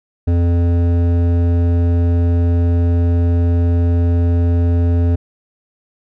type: tone with hard clipping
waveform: sine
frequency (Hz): 86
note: F2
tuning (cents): -26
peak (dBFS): -13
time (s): 0.27-5.16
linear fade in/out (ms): 10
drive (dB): 12
effects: none